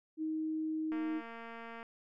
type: tone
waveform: sine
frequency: 314.4 Hz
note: D#4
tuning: 18 cents sharp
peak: -33 dBFS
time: 0.17-1.22 s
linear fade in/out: 50 ms
type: click train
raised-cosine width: 0.5 ms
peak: -33 dBFS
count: 210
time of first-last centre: 0.92-1.829 s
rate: 230 Hz
effects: none